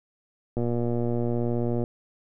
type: click train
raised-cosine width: 2 ms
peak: -15 dBFS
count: 152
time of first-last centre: 0.57-1.839 s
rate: 119 Hz
effects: none